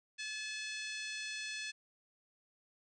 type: harmonic tone with a mistuned harmonic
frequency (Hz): 861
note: A5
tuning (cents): -38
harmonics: 2 / 3 / 4 / 5 / 6 / 7 / 8 / 9 / 10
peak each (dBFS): -45 / -44 / -48 / -48 / -52 / -51 / -58 / -59 / -56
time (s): 0.18-1.72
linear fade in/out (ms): 20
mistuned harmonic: 10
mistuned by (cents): -17
effects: none